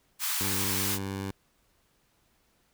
white high-pass noise, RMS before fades -30 dBFS, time 0.19-0.99 s, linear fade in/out 50 ms, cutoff 830 Hz, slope 48 dB/octave
15% pulse tone, 97.5 Hz, G2, 9 cents flat, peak -26 dBFS, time 0.41-1.31 s, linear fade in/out 0 ms
effects pink hiss -69 dBFS RMS until 2.73 s

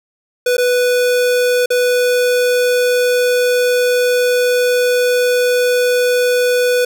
square tone with dropouts, 493.9 Hz, B4, in tune, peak -12 dBFS, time 0.46-6.85 s, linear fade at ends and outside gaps 5 ms, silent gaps 0.569-0.58 / 1.66-1.703 s, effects none

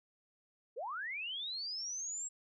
sine linear sweep, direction up, 408.3 to 7680 Hz, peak -38 dBFS, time 0.76-2.29 s, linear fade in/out 20 ms, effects none

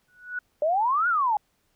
sine tone with exponential growth, 1472 Hz, F#6, 9 cents flat, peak -25 dBFS, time 0.08-0.39 s, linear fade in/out 5 ms, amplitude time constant 67 ms
sine exponential two-way sweep, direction up then down, 582 to 1480 to 810 Hz, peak -20 dBFS, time 0.62-1.37 s, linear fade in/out 2 ms, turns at 1.08 s
effects pink hiss -70 dBFS RMS until 1.75 s

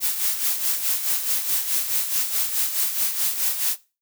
blue noise with tremolo, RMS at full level -21 dBFS, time 0-3.77 s, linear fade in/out 50 ms, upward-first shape sine, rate 4.7 Hz, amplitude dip 60%, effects noise-tail reverb RT60 0.3 s tail -19 dB re dry

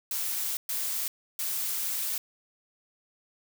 blue noise bursts at uneven times, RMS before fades -31 dBFS, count 3, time 0.11-0.57 / 0.69-1.08 / 1.39-2.18 s, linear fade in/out 2 ms, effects none

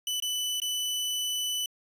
sawtooth tone with dropouts, 2988 Hz, F#7, 16 cents sharp, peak -25 dBFS, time 0.07-1.66 s, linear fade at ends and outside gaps 2 ms, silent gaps 0.201-0.223 / 0.601-0.618 s, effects resampled to 32000 Hz

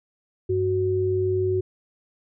sine tone pair together, 98.2 / 370.8 Hz, G2 / F#4, +4 / +4 cents, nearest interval octave + major seventh, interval 2300 cents, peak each -26 / -21 dBFS, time 0.49-1.61 s, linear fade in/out 10 ms, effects none

